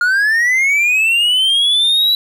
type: linear sweep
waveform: triangle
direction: up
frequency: 1409 to 3950 Hz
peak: -9 dBFS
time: 0.01-2.15 s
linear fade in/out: 2 ms
effects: none